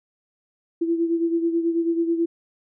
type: beating tone pair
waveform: sine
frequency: 333.3 / 342.5 Hz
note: E4 / F4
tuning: +19 / -34 cents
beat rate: 9.2 Hz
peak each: -20 / -27 dBFS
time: 0.81-2.26 s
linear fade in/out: 10 ms
effects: none